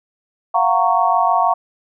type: chord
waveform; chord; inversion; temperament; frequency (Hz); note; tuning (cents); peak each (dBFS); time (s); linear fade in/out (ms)
sine; Gb major seventh; third; just; 693.7 / 740 / 925 / 1110; F5 / Gb5 / Bb5 / Db6; -12 / 0 / -14 / +2; -18; 0.54-1.54; 10
effects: none